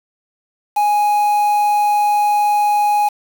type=tone with quantisation; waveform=triangle; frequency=830.6 Hz; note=G#5; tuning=in tune; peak=-10 dBFS; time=0.76-3.09 s; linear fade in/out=10 ms; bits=5; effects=none